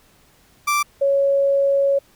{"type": "tone pair in turn", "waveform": ["30% pulse", "sine"], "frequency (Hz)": [1173, 555], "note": ["D6", "C#5"], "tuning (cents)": [-2, 2], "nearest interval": "octave + minor second", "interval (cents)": 1296, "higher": "first", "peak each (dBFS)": -14, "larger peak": "neither", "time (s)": [[0.67, 0.83], [1.01, 1.99]], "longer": "second", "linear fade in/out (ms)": 10, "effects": ["pink hiss -55 dBFS RMS until 2.15 s"]}